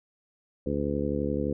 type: harmonic tone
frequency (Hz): 71.7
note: D2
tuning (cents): -41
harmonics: 1 / 2 / 3 / 4 / 5 / 6 / 7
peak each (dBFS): -35 / -35 / -32 / -32 / -36 / -34 / -33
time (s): 0.66-1.53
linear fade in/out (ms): 5
effects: none